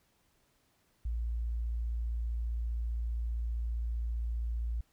sine tone, 57.6 Hz, A#1, 20 cents flat, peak -31 dBFS, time 1.05-4.81 s, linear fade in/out 5 ms, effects pink hiss -72 dBFS RMS until 4.92 s

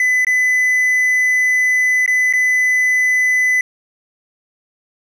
triangle tone with dropouts, 2006 Hz, B6, 26 cents sharp, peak -10 dBFS, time 0-3.61 s, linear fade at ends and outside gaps 2 ms, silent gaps 0.248-0.268 / 2.062-2.077 / 2.327-2.335 s, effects none

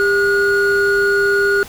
triangle tone pair together, 400 / 1444.9 Hz, G4 / F#6, +35 / -42 cents, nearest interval octave + minor seventh, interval 2223 cents, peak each -13 / -13 dBFS, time 0-1.63 s, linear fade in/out 0 ms, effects pink hiss -36 dBFS RMS until 1.68 s

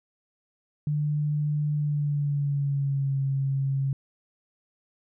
sine tone with pitch glide, 148.8 to 136.45 Hz, D3 to C#3, +23 to -27 cents, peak -23 dBFS, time 0.87-3.93 s, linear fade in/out 2 ms, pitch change -150 cents, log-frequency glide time 1.74-3.19 s, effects none

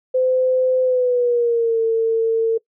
sine tone with pitch glide, 513 to 451.8 Hz, C5 to A4, -34 to +46 cents, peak -14 dBFS, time 0.14-2.58 s, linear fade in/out 10 ms, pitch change -220 cents, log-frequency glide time 0.83-1.8 s, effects noise-tail reverb RT60 0.1 s tail -22 dB re dry

